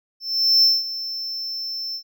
triangle tone with ADSR envelope, 5330 Hz, E8, 18 cents sharp, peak -10 dBFS, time 0.2-2.03 s, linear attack 430 ms, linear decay 200 ms, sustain -15 dB, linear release 81 ms, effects none

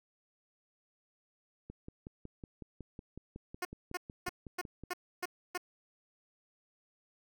click train, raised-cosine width 3 ms, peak -32 dBFS, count 18, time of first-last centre 1.7-4.837 s, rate 5.42 Hz
10% pulse tone bursts, 359.4 Hz, F4, 50 cents sharp, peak -26 dBFS, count 7, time 3.62-5.577 s, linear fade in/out 5 ms, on 31 ms, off 290 ms
effects none

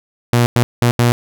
sawtooth tone bursts at uneven times, 119.9 Hz, A#2, 49 cents sharp, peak -6 dBFS, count 4, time 0.33-0.46 / 0.56-0.63 / 0.82-0.91 / 0.99-1.12 s, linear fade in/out 0 ms, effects none

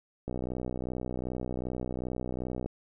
click train, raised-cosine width 2 ms, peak -21 dBFS, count 150, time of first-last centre 0.28-2.66 s, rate 62.6 Hz, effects none

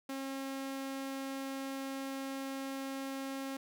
sawtooth tone, 270.3 Hz, C#4, 44 cents flat, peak -34 dBFS, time 0.09-3.57 s, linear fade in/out 5 ms, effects none

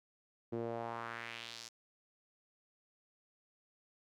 sawtooth tone with band-pass filter sweep, 116.1 Hz, A#2, 7 cents flat, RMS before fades -43 dBFS, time 0.52-1.69 s, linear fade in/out 10 ms, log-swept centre 350 to 6000 Hz, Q 2.1, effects none

